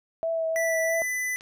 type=tone with vibrato; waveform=sine; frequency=653 Hz; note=E5; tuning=17 cents flat; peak=-24 dBFS; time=0.23-1.02 s; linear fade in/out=0 ms; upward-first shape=triangle; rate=3.1 Hz; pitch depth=22 cents each way
type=tone with pitch glide; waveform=square; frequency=1971 to 2001 Hz; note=B6 to B6; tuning=-4 to +22 cents; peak=-27 dBFS; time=0.56-1.36 s; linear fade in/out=0 ms; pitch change=+26 cents; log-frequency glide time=0.88-1 s
type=click; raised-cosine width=0.2 ms; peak=-31 dBFS; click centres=1.409 s
effects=none